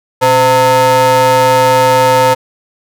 square ring-modulated tone, 196 Hz, G3, in tune, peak -4 dBFS, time 0.21-2.35 s, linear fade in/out 20 ms, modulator 710 Hz, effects none

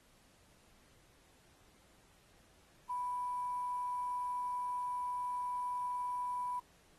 sine tone with quantisation, 987.8 Hz, B5, in tune, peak -35 dBFS, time 2.89-6.6 s, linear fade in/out 10 ms, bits 10, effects pink hiss -67 dBFS RMS until 6.98 s + AAC 32 kbps

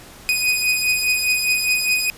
sawtooth beating tone pair, 2491 / 2495.9 Hz, D#7 / D#7, +1 / +5 cents, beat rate 4.9 Hz, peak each -15 / -19 dBFS, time 0.29-2.1 s, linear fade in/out 0 ms, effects pink hiss -42 dBFS RMS until 2.17 s + resampled to 32000 Hz

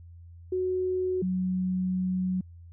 sine tone pair in turn, 369.3 / 184.65 Hz, F#4 / F#3, -3 / -3 cents, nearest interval octave, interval 1200 cents, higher first, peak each -25 dBFS, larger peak neither, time 0.52-1.22 / 1.22-2.41 s, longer second, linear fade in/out 5 ms, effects added 85 Hz sine -45 dBFS peak until 2.72 s

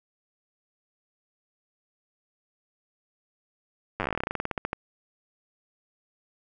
slowing click train, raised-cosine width 0.5 ms, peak -13 dBFS, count 23, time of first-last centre 4-4.731 s, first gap 9 ms, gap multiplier 1.11, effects none

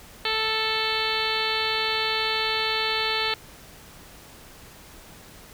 harmonic tone, 440 Hz, A4, in tune, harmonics 1 / 2 / 3 / 4 / 5 / 6 / 7 / 8 / 9 / 10, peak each -32 / -32 / -32 / -32 / -32 / -32 / -32 / -32 / -32 / -32 dBFS, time 0.25-3.34 s, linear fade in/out 2 ms, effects pink hiss -47 dBFS RMS until 5.53 s

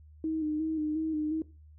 sine tone with vibrato, 311.1 Hz, D#4, in tune, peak -28 dBFS, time 0.24-1.42 s, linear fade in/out 2 ms, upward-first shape square, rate 2.8 Hz, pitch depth 36 cents each way, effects noise-tail reverb RT60 0.3 s tail -18 dB re dry + added 76 Hz sine -51 dBFS peak until 1.78 s

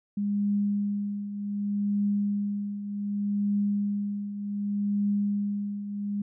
sine tone with tremolo, 203.6 Hz, G#3, 34 cents flat, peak -22 dBFS, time 0.17-6.22 s, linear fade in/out 5 ms, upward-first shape triangle, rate 0.66 Hz, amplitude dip 70%, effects none

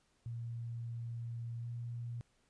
sine tone with pitch glide, 117 to 118.7 Hz, A#2 to A#2, +7 to +32 cents, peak -39 dBFS, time 0.26-2.21 s, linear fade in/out 0 ms, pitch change +25 cents, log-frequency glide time 1.61-1.66 s, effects pink hiss -74 dBFS RMS until 2.49 s + resampled to 22050 Hz

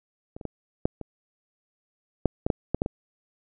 clicks, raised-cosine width 2 ms, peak -25 / -26 / -18 / -8 / -22 / -6 / -10 / -8 / -10 / -10 / -15 dBFS, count 11, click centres 0.365 / 0.412 / 0.453 / 0.855 / 1.013 / 2.257 / 2.465 / 2.502 / 2.746 / 2.819 / 2.861 s, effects none

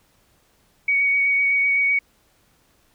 sine tone with vibrato, 2244 Hz, C#7, 21 cents sharp, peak -16 dBFS, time 0.88-1.99 s, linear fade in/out 5 ms, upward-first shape square, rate 7.9 Hz, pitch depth 11 cents each way, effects pink hiss -61 dBFS RMS until 2.94 s

